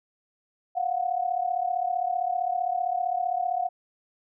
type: tone pair together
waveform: sine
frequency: 703.6 / 739 Hz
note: F5 / F#5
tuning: +13 / -2 cents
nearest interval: minor second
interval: 85 cents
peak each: -27 dBFS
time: 0.75-3.69 s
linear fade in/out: 20 ms
effects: none